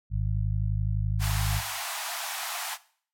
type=harmonic tone; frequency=51.8 Hz; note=G#1; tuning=4 cents flat; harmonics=1 / 2 / 3; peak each=-27 / -28 / -35 dBFS; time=0.1-1.62 s; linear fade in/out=50 ms
type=band-pass noise; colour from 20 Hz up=pink; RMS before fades=-34 dBFS; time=1.19-2.78 s; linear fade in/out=50 ms; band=660 to 16000 Hz; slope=96 dB/octave
effects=noise-tail reverb RT60 0.5 s tail -18 dB re dry